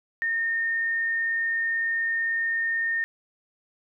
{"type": "tone", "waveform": "sine", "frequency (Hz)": 1829, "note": "A#6", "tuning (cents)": -33, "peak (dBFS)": -23, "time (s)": [0.22, 3.04], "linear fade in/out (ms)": 0, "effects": []}